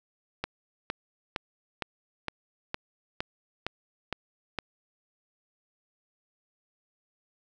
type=click train; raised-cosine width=0.3 ms; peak=-14 dBFS; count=10; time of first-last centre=0.44-4.587 s; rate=2.17 Hz; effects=none